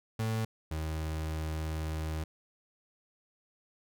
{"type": "tone pair in turn", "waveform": "35% pulse", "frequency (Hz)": [111.2, 78.63], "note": ["A2", "D#2"], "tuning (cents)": [19, 19], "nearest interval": "tritone", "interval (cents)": 600, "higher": "first", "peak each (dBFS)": [-28, -31], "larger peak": "first", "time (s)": [[0.19, 0.45], [0.71, 2.24]], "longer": "second", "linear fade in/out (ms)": 5, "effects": []}